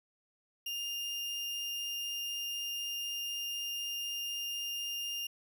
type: tone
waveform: 35% pulse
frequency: 2812 Hz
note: F7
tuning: 11 cents sharp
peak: -34 dBFS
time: 0.66-5.27 s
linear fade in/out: 5 ms
effects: none